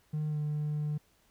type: tone with pitch glide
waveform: triangle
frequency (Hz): 152.5 to 149.88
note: D#3 to D3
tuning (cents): -34 to +36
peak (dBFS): -27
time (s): 0.13-0.98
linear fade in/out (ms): 10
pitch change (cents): -30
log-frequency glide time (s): 0.28-0.38
effects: tanh soft clip ceiling -25 dBFS + pink hiss -68 dBFS RMS until 1.3 s